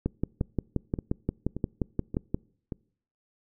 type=two click trains; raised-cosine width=3 ms; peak=-20 / -13 dBFS; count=5 / 14; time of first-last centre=0.41-2.722 / 0.06-2.345 s; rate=1.73 / 5.69 Hz; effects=noise-tail reverb RT60 0.6 s tail -26 dB re dry